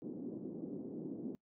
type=band-pass noise; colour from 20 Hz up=pink; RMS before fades=-44 dBFS; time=0.02-1.35 s; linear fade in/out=0 ms; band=210 to 360 Hz; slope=24 dB/octave; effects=noise-tail reverb RT60 0.1 s tail -23 dB re dry